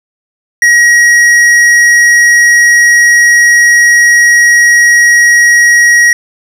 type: tone with hard clipping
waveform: sine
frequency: 1900 Hz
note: A#6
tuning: 33 cents sharp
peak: -4 dBFS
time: 0.62-6.13 s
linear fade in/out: 2 ms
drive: 9 dB
effects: none